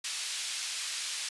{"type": "band-pass noise", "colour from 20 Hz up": "pink", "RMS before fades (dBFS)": -36, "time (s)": [0.04, 1.29], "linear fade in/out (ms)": 5, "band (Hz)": [3000, 9100], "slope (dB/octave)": 12, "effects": ["resampled to 24000 Hz"]}